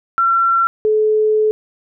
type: tone pair in turn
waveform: sine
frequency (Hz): 1358 / 430.2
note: F6 / A4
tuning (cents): -49 / -39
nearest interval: octave + minor sixth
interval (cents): 1990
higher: first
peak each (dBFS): -11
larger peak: neither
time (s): 0.18-0.67 / 0.85-1.51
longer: second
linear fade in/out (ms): 0
effects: none